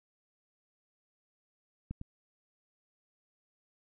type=clicks; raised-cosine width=5 ms; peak=-25 / -29 dBFS; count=2; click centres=1.91 / 2.014 s; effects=none